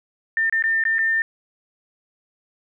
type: tone with dropouts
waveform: sine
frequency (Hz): 1802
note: A6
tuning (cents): +41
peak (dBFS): -17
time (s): 0.37-1.22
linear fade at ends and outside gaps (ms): 1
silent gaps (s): 0.497-0.525 / 0.624-0.639 / 0.838-0.852 / 0.984-0.99
effects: none